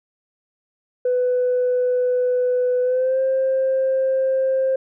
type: tone with pitch glide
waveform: sine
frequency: 498.5 to 528.1 Hz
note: B4 to C5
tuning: +16 to +16 cents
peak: -15 dBFS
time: 1.05-4.76 s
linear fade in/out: 5 ms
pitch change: +100 cents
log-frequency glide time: 2.82-3.2 s
effects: tanh soft clip ceiling -13 dBFS